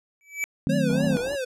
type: tone with exponential growth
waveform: square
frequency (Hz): 2300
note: D7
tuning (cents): -37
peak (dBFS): -22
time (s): 0.21-0.44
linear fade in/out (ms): 0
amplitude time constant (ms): 48
type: chord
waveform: sine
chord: D# diminished seventh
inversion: none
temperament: equal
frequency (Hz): 155.56 / 185 / 220 / 261.6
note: D#3 / F#3 / A3 / C4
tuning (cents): 0 / 0 / 0 / 0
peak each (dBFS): -26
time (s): 0.67-1.17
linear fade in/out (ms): 0
type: tone with vibrato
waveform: square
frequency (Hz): 525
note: C5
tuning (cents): +6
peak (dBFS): -27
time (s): 0.69-1.45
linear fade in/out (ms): 10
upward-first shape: triangle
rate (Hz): 3.5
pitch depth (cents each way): 180
type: low-pass noise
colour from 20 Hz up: white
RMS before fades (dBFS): -38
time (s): 0.89-1.36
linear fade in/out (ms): 10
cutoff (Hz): 890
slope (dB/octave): 48
effects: low-pass 11000 Hz 12 dB/octave